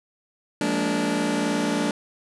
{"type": "chord", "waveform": "sawtooth", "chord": "Bb dominant seventh", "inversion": "second", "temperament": "just", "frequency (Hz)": [174.81, 209.8, 233.1, 291.4], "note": ["F3", "Ab3", "Bb3", "D4"], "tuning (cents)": [2, 18, 0, -13], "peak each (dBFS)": [-27, -24, -24, -21], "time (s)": [0.61, 1.91], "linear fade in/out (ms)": 2, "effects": ["resampled to 24000 Hz", "9-bit"]}